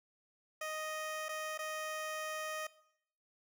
15% pulse tone with dropouts, 622.3 Hz, D#5, in tune, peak -32 dBFS, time 0.61-2.67 s, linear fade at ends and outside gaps 5 ms, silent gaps 1.285-1.29 / 1.577-1.589 s, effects noise-tail reverb RT60 0.7 s tail -18 dB re dry

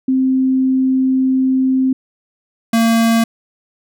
sine / square tone pair in turn, 261.6 / 228.2 Hz, C4 / A#3, 0 / -37 cents, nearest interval major second, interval 237 cents, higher first, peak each -11 dBFS, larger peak neither, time 0.08-1.93 / 2.73-3.24 s, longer first, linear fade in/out 5 ms, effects none

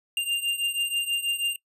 square beating tone pair, 2794 / 2800.2 Hz, F7 / F7, 0 / +4 cents, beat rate 6.2 Hz, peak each -27 / -30 dBFS, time 0.17-1.56 s, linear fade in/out 2 ms, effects noise-tail reverb RT60 0.1 s tail -23 dB re dry + resampled to 32000 Hz

